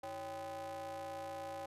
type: ring-modulated tone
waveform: square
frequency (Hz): 116.54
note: A#2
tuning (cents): 0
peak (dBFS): -40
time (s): 0.03-1.66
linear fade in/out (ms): 5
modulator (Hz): 671
effects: resampled to 32000 Hz